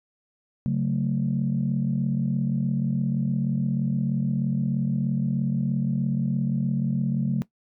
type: chord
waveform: sine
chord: F# minor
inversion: second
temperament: just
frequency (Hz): 138.75 / 185 / 222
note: C#3 / F#3 / A3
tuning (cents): +2 / 0 / +16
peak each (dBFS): -24 / -26 / -26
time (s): 0.66-7.42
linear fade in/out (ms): 0
effects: noise-tail reverb RT60 0.1 s tail -18 dB re dry + tanh soft clip ceiling -14 dBFS